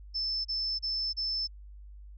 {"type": "tone bursts", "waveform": "sine", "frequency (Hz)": 5274, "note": "E8", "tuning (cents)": 0, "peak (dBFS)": -29, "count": 4, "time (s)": [0.14, 1.476], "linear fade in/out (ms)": 20, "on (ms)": 310, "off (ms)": 32, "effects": ["added 50 Hz sine -45 dBFS peak until 2.17 s"]}